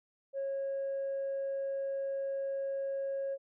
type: tone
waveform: sine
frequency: 547 Hz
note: C#5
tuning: 23 cents flat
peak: -31 dBFS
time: 0.33-3.38 s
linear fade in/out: 50 ms
effects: tanh soft clip ceiling -30 dBFS